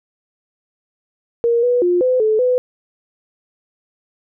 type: tone with pitch steps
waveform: sine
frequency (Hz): 469 / 489.7 / 354.3 / 508 / 433.9 / 501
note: A#4 / B4 / F4 / B4 / A4 / B4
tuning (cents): +11 / -15 / +25 / +49 / -24 / +25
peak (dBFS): -12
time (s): 1.44-2.58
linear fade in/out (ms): 0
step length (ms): 190
effects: none